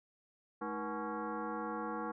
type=tone with frequency modulation; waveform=sine; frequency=316.9 Hz; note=D#4; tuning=32 cents sharp; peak=-36 dBFS; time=0.61-2.12 s; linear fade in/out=10 ms; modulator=266 Hz; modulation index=3.9; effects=none